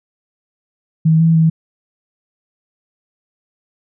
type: tone with pitch steps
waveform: sine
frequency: 159.9 / 163.8 / 161.3 Hz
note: D#3 / E3 / E3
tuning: +48 / -11 / -37 cents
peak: -8 dBFS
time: 1.05-1.5 s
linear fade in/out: 10 ms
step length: 150 ms
effects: none